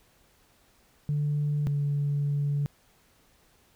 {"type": "tone pair in turn", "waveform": "sine", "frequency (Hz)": [147.1, 143.82], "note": ["D3", "D3"], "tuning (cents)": [3, -36], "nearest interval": "unison", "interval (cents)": 39, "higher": "first", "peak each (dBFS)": -23, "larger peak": "neither", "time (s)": [[1.09, 1.67], [1.67, 2.66]], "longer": "second", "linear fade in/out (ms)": 0, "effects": ["tanh soft clip ceiling -21 dBFS", "pink hiss -63 dBFS RMS until 3.75 s"]}